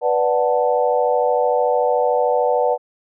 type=chord; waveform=sine; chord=B minor seventh; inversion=none; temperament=equal; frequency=493.9 / 587.3 / 740 / 880 Hz; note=B4 / D5 / F#5 / A5; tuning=0 / 0 / 0 / 0 cents; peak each=-18 / -20 / -21 / -23 dBFS; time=0.01-2.78 s; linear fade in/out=50 ms; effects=none